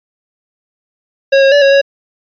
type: tone with pitch steps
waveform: square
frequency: 547 / 543 / 575 / 551 / 555 Hz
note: C#5 / C#5 / D5 / C#5 / C#5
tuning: -23 / -36 / -37 / -11 / +2 cents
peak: -6 dBFS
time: 1.32-1.815 s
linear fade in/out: 10 ms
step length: 99 ms
effects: resampled to 11025 Hz